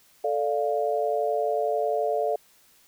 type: chord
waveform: sine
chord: D minor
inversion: second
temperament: equal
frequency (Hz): 440 / 587.3 / 698.5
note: A4 / D5 / F5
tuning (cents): 0 / 0 / 0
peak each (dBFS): -27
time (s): 0.24-2.36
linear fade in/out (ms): 5
effects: white hiss -59 dBFS RMS until 2.87 s

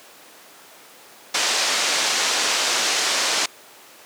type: low-pass noise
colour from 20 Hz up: white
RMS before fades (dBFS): -21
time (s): 1.34-3.46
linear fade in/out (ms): 5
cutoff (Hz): 6800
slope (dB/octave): 24
effects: pink hiss -45 dBFS RMS until 4.05 s + high-pass 400 Hz 12 dB/octave

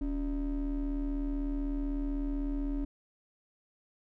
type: ring-modulated tone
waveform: triangle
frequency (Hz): 160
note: D#3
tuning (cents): +49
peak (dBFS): -25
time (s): 0.01-2.85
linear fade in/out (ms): 5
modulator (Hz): 122
effects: none

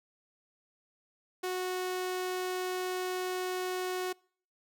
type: tone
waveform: sawtooth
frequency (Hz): 367.3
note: F#4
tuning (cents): -13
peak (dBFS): -28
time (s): 1.43-4.13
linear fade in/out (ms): 10
effects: noise-tail reverb RT60 0.5 s tail -26 dB re dry

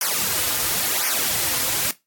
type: noise with flanger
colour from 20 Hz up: white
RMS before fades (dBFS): -22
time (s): 0.01-1.91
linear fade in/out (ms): 2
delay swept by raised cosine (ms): 0.25 to 5.35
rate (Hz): 0.95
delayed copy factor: -1
effects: noise-tail reverb RT60 0.2 s tail -18 dB re dry + AAC 64 kbps

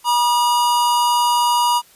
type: tone pair together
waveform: square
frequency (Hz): 963 / 1213.3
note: B5 / D#6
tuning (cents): -44 / -44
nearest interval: major third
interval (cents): 400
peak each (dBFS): -15 / -25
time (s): 0.04-1.82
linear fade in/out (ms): 50
effects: white hiss -50 dBFS RMS until 1.95 s + resampled to 32000 Hz

